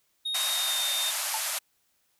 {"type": "tone with pitch glide", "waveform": "triangle", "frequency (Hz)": [3729, 3654], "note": ["A#7", "A#7"], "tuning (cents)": [0, -35], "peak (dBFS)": -27, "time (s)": [0.25, 1.11], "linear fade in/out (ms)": 10, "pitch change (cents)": -35, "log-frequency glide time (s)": [0.45, 0.76]}
{"type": "band-pass noise", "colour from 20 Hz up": "white", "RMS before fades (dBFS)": -31, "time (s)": [0.34, 1.59], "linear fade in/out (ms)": 10, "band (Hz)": [570, 13000], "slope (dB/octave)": 96}
{"type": "tone with exponential decay", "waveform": "sine", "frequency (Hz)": 880, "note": "A5", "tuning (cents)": 0, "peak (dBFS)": -26, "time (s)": [1.34, 1.45], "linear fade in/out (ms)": 2, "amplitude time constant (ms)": 23}
{"effects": ["white hiss -71 dBFS RMS until 2.19 s"]}